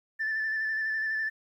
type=tone with vibrato; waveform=sine; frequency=1760 Hz; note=A6; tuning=in tune; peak=-26 dBFS; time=0.19-1.3 s; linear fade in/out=20 ms; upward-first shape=square; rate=12 Hz; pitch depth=20 cents each way; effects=tanh soft clip ceiling -24 dBFS + 11-bit